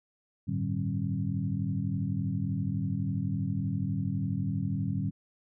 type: tone cluster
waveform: sine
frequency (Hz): 95.8 / 108 / 147.9 / 191.4 / 269.6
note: G2 / A2 / D3 / G3 / C#4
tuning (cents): -39 / -32 / +13 / -41 / -48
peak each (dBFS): -39 / -33 / -33 / -33 / -38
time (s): 0.47-5.11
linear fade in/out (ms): 20
effects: none